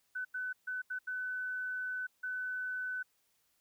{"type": "tone bursts at uneven times", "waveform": "sine", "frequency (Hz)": 1505, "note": "F#6", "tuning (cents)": 29, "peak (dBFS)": -35, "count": 6, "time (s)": [[0.15, 0.25], [0.34, 0.53], [0.67, 0.82], [0.9, 0.99], [1.07, 2.07], [2.23, 3.03]], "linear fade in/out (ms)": 10, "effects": ["white hiss -75 dBFS RMS until 3.6 s"]}